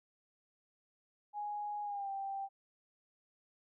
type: tone with pitch glide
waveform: sine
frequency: 830 to 785.2 Hz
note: G#5 to G5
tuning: -1 to +3 cents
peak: -37 dBFS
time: 1.33-2.49 s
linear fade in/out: 50 ms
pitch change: -96 cents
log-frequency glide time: 1.83-2.1 s
effects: none